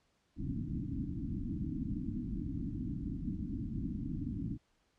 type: low-pass noise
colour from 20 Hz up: white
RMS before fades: -38 dBFS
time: 0.36-4.58 s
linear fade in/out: 50 ms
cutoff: 310 Hz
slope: 96 dB/octave
effects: pink hiss -75 dBFS RMS until 4.98 s + low-pass 7000 Hz 12 dB/octave